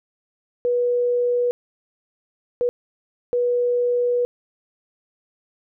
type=tone bursts at uneven times; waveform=sine; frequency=486.9 Hz; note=B4; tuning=25 cents flat; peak=-17 dBFS; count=3; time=0.65-1.51 / 2.61-2.69 / 3.33-4.25 s; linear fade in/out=0 ms; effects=none